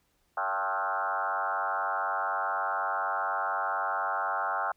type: tone with frequency modulation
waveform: sine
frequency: 1069 Hz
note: C6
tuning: 37 cents sharp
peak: -27 dBFS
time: 0.37-4.72 s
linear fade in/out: 5 ms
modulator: 95.9 Hz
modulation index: 4.2
effects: pink hiss -72 dBFS RMS until 4.76 s